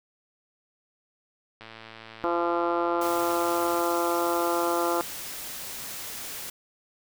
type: click train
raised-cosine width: 0.3 ms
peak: -27 dBFS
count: 245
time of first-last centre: 1.61-3.789 s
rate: 112 Hz
type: harmonic tone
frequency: 171.5 Hz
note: F3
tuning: 31 cents flat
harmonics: 2 / 3 / 4 / 5 / 6 / 7 / 8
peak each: -28 / -30 / -31 / -32 / -33 / -33 / -34 dBFS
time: 2.24-5.01 s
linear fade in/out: 0 ms
type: noise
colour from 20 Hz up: white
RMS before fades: -37 dBFS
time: 3.01-6.5 s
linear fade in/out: 5 ms
effects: none